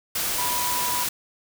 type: tone in noise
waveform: sine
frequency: 981 Hz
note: B5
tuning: 12 cents flat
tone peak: -27 dBFS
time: 0.38-1.04 s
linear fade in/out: 5 ms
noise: white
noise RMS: -26 dBFS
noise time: 0.15-1.09 s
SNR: -4 dB
effects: none